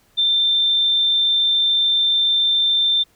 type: tone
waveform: sine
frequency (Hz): 3573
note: A7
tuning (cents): +26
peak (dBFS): -14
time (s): 0.17-3.04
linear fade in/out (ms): 20
effects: pink hiss -58 dBFS RMS until 3.15 s